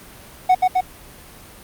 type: tone with echo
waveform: triangle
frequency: 740 Hz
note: F#5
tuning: in tune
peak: -8 dBFS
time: 0.49-0.55 s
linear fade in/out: 10 ms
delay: 130 ms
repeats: 2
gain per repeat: -2 dB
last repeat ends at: 0.81 s
effects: pink hiss -42 dBFS RMS until 1.63 s + Opus 32 kbps